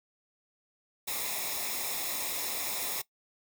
white noise with comb filter, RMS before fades -34 dBFS, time 1.07-3.02 s, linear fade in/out 10 ms, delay 0.66 ms, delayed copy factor -0.65, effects noise-tail reverb RT60 0.1 s tail -19 dB re dry

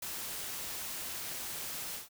white noise with ADSR envelope, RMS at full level -38 dBFS, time 0.02-2.09 s, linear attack 6 ms, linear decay 6 ms, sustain -2 dB, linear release 150 ms, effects none

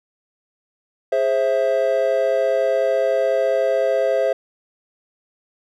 triangle chord, Ab augmented, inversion none, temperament equal with one note detuned, 415.3 / 529.3 / 659.3 Hz, Ab4 / C5 / E5, 0 / +20 / 0 cents, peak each -22 / -17 / -18 dBFS, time 1.12-4.33 s, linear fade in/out 5 ms, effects none

